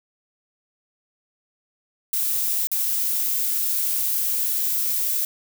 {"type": "noise with dropouts", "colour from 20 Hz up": "violet", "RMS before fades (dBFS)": -23, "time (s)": [2.13, 5.25], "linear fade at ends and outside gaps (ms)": 2, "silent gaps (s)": [2.671, 2.716], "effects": []}